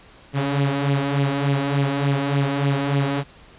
sawtooth tone with flanger, 140 Hz, C#3, 18 cents sharp, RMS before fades -21 dBFS, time 0.33-3.24 s, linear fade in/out 50 ms, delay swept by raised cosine 0.3 to 4 ms, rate 3.4 Hz, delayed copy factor +0.55, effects pink hiss -48 dBFS RMS until 3.58 s + resampled to 8000 Hz

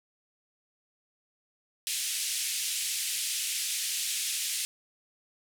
white band-pass noise, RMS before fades -32 dBFS, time 1.87-4.65 s, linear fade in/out 0 ms, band 2300 to 11000 Hz, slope 24 dB/octave, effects none

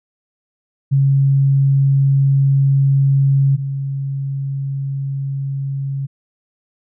sine tone pair in turn, 137.4 / 137.4 Hz, C#3 / C#3, -15 / -15 cents, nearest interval unison, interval 0 cents, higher neither, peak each -10 / -19 dBFS, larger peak first, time 0.91-3.57 / 3.57-6.07 s, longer first, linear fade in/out 20 ms, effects none

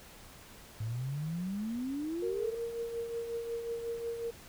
sine exponential sweep, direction up, 106.1 to 466.2 Hz, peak -33 dBFS, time 0.8-2.55 s, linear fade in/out 5 ms
sine tone with tremolo, 465.1 Hz, A#4, 4 cents flat, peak -32 dBFS, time 2.22-4.31 s, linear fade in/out 10 ms, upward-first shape triangle, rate 5.5 Hz, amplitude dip 55%
effects pink hiss -53 dBFS RMS until 4.48 s

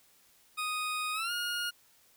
20% pulse tone with pitch glide, 1244.5 to 1429.6 Hz, D#6 to F6, 0 to +40 cents, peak -27 dBFS, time 0.57-1.71 s, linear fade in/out 20 ms, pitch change +240 cents, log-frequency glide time 1.13-1.32 s, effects white hiss -64 dBFS RMS until 2.16 s

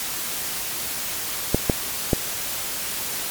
clicks, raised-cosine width 2 ms, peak -3 dBFS, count 3, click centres 1.546 / 1.698 / 2.132 s, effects white hiss -28 dBFS RMS until 3.3 s + MP3 96 kbps

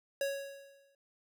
square tone with exponential decay, 554.4 Hz, C#5, in tune, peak -30 dBFS, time 0.21-0.95 s, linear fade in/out 2 ms, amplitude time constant 160 ms, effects none

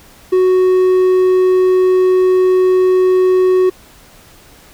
triangle tone, 370 Hz, F#4, in tune, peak -6 dBFS, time 0.32-3.7 s, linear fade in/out 10 ms, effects pink hiss -43 dBFS RMS until 4.73 s

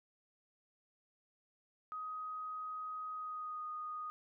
sine tone with pitch glide, 1256 to 1237.3 Hz, D#6 to D#6, +16 to -10 cents, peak -40 dBFS, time 1.92-4.1 s, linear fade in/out 0 ms, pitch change -26 cents, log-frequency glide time 3.12-3.65 s, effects none

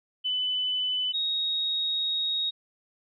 sine tone pair in turn, 3004 / 3763 Hz, F#7 / A#7, +26 / +16 cents, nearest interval major third, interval 390 cents, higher second, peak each -25 dBFS, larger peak neither, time 0.24-1.13 / 1.13-2.51 s, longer second, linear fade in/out 20 ms, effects none

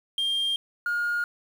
sine tone pair in turn, 3200 / 1425.4 Hz, G7 / F6, +35 / +35 cents, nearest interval octave + major second, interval 1400 cents, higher first, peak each -21 / -22 dBFS, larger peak first, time 0.18-0.56 / 0.86-1.24 s, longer neither, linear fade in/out 2 ms, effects tanh soft clip ceiling -22 dBFS + 8-bit

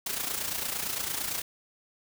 white noise with amplitude modulation, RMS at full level -30 dBFS, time 0.06-1.42 s, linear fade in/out 5 ms, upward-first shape sine, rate 28.8 Hz, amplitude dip 60%, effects none

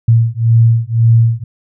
sine beating tone pair, 114.1 / 116 Hz, A#2 / A#2, -37 / -8 cents, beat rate 1.9 Hz, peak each -10 dBFS, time 0.08-1.44 s, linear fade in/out 5 ms, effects none

